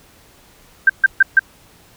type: tone bursts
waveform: sine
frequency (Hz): 1570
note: G6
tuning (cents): +2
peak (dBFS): -5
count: 4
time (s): 0.87-1.394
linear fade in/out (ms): 5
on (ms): 26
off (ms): 140
effects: pink hiss -49 dBFS RMS until 1.96 s